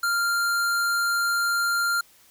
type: tone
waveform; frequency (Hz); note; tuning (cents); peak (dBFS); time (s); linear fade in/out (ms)
square; 1393; F6; -5; -22; 0.03-2.01; 5
effects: white hiss -56 dBFS RMS until 2.3 s